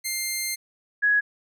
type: tone pair in turn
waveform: 10% pulse / sine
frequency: 2100 / 1671.6 Hz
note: C7 / G#6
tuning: +6 / +11 cents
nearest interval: major third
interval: 395 cents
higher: first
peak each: -17 dBFS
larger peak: neither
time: 0.04-0.56 / 1.02-1.21 s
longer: first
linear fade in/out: 20 ms
effects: none